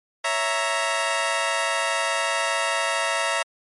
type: chord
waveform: 15% pulse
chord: A# diminished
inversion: first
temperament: equal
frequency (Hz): 554.4 / 659.3 / 932.3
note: C#5 / E5 / A#5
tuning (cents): 0 / 0 / 0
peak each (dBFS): -22 / -19 / -19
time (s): 0.24-3.43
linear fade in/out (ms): 10
effects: MP3 48 kbps